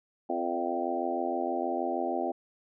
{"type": "harmonic tone with a mistuned harmonic", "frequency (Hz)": 86.4, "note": "F2", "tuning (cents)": -18, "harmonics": [3, 4, 5, 6, 7, 8, 9], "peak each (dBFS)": [-36, -34, -40, -40, -36, -35, -34], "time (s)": [0.29, 2.32], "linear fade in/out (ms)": 10, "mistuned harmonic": 7, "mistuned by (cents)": 15, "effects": []}